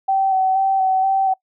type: tone with vibrato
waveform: sine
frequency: 766 Hz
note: G5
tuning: 40 cents flat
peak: -14 dBFS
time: 0.08-1.34 s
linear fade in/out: 10 ms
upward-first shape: square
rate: 2.1 Hz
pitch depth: 18 cents each way
effects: noise-tail reverb RT60 0.1 s tail -24 dB re dry